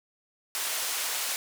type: band-pass noise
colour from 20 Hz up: white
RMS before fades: -31 dBFS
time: 0.55-1.36 s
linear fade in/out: 0 ms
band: 610 to 12000 Hz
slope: 12 dB/octave
effects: none